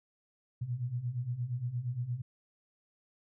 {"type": "beating tone pair", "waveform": "sine", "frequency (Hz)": [117.1, 125.7], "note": ["A#2", "B2"], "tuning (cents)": [8, 31], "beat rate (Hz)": 8.6, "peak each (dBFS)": [-38, -34], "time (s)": [0.61, 2.22], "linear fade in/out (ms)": 10, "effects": []}